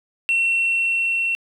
sine tone with level ramp, 2715 Hz, F7, 50 cents flat, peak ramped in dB -14 to -18 dBFS, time 0.29-1.35 s, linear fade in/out 0 ms, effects tanh soft clip ceiling -14 dBFS + 9-bit

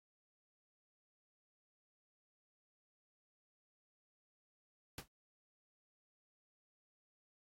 pink noise with exponential decay, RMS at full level -41 dBFS, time 4.98-5.08 s, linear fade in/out 2 ms, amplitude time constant 21 ms, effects MP3 64 kbps

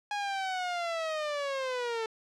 sawtooth linear sweep, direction down, 830.6 to 440 Hz, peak -27 dBFS, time 0.11-2.06 s, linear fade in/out 2 ms, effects low-pass 5000 Hz 12 dB/octave

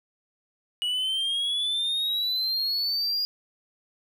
triangle exponential sweep, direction up, 2914 to 4864 Hz, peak -23 dBFS, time 0.82-3.25 s, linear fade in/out 0 ms, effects none

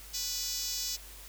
5% pulse tone with high-pass filter, 493.9 Hz, B4, in tune, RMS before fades -35 dBFS, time 0.13-0.97 s, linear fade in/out 20 ms, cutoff 5500 Hz, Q 1.5, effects added 50 Hz sine -50 dBFS peak until 1.28 s + white hiss -50 dBFS RMS until 1.28 s

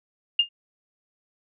sine tone with exponential decay, 2822 Hz, F7, 17 cents sharp, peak -12 dBFS, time 0.39-0.49 s, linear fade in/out 5 ms, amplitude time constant 20 ms, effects none

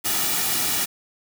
white noise with comb filter, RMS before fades -23 dBFS, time 0.04-0.86 s, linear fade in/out 20 ms, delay 1.9 ms, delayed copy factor -0.6, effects none

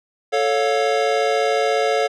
square chord, A augmented, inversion none, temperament equal with one note detuned, 440 / 554.4 / 707.8 Hz, A4 / C#5 / E#5, 0 / 0 / +23 cents, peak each -21 / -22 / -22 dBFS, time 0.32-2.08 s, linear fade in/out 20 ms, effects low-pass 5000 Hz 12 dB/octave

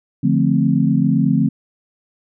sine chord, D minor seventh, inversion none, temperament equal, 146.83 / 174.61 / 220 / 261.6 Hz, D3 / F3 / A3 / C4, 0 / 0 / 0 / 0 cents, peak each -18 dBFS, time 0.23-1.49 s, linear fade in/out 10 ms, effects none

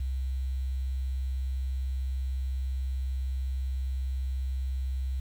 sine tone with quantisation, 65.41 Hz, C2, in tune, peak -28 dBFS, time 0-5.2 s, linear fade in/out 5 ms, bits 9, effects none

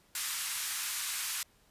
white band-pass noise, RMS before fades -36 dBFS, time 0.15-1.43 s, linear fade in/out 2 ms, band 1100 to 13000 Hz, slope 24 dB/octave, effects pink hiss -66 dBFS RMS until 1.7 s + resampled to 32000 Hz

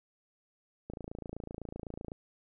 click train, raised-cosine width 2 ms, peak -27 dBFS, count 35, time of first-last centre 0.9-2.119 s, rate 27.9 Hz, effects none

